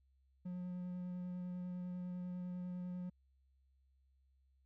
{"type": "tone with vibrato", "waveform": "triangle", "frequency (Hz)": 179.7, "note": "F3", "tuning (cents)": 50, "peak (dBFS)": -39, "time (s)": [0.45, 3.1], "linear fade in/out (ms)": 10, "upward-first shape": "square", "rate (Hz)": 10, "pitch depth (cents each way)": 8, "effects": ["added 66 Hz sine -70 dBFS peak until 4.65 s"]}